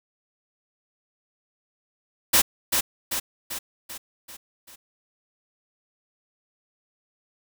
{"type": "noise with echo", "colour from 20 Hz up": "white", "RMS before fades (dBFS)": -17, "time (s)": [2.33, 2.42], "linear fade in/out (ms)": 10, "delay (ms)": 390, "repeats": 6, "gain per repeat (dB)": -5, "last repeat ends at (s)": 4.76, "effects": []}